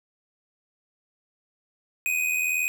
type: tone with amplitude modulation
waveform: square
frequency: 2497 Hz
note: D#7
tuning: 6 cents sharp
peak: -21 dBFS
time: 2.06-2.68 s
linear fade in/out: 0 ms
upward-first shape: sine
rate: 81 Hz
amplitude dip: 60%
effects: none